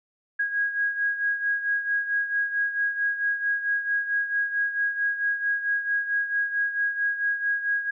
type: beating tone pair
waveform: sine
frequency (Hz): 1644 / 1648.5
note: G#6 / G#6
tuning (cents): -18 / -13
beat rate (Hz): 4.5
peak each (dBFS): -24 / -30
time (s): 0.39-7.91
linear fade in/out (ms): 10
effects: none